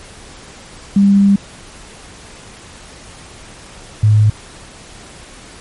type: tone pair in turn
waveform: sine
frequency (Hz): 199 / 106.43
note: G3 / G#2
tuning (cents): +26 / +43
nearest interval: major seventh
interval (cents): 1083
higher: first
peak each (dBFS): -6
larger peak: neither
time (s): 0.96-1.36 / 4.03-4.3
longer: first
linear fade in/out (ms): 5
effects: pink hiss -37 dBFS RMS until 5.6 s + MP3 48 kbps